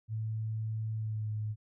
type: tone with pitch glide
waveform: sine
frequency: 110 to 107.24 Hz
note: A2 to A2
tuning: 0 to -44 cents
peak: -32 dBFS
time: 0.08-1.56 s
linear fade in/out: 50 ms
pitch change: -44 cents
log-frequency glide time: 0.95-1.29 s
effects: none